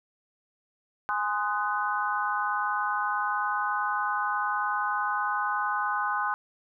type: chord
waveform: sine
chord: Ab dominant seventh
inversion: none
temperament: just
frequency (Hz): 830.6 / 1038.3 / 1245.9 / 1495.1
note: Ab5 / C6 / Eb6 / Gb6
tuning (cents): 0 / -14 / +2 / +18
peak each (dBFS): -31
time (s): 1.09-6.34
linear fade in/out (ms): 0
effects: none